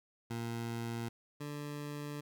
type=tone pair in turn; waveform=20% pulse; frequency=116.54 / 146.51 Hz; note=A#2 / D3; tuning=0 / -4 cents; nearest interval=major third; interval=396 cents; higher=second; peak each=-32 / -35 dBFS; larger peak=first; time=0.3-1.09 / 1.4-2.21 s; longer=second; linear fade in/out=10 ms; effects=none